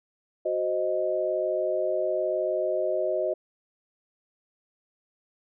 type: chord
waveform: sine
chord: C diminished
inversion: second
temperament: equal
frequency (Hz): 370 / 523.3 / 622.3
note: Gb4 / C5 / Eb5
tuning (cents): 0 / 0 / 0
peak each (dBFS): -30 / -30 / -26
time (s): 0.45-3.34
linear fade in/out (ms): 10
effects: none